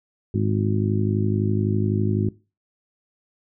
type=harmonic tone; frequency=51.9 Hz; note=G#1; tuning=in tune; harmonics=2 / 3 / 4 / 5 / 6 / 7; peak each=-22 / -30 / -25 / -30 / -31 / -28 dBFS; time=0.34-2.29 s; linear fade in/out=5 ms; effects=noise-tail reverb RT60 0.3 s tail -20 dB re dry